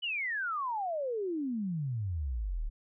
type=exponential sweep; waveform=sine; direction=down; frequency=3024 to 33.57 Hz; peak=-31 dBFS; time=0.02-2.7 s; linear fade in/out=20 ms; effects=none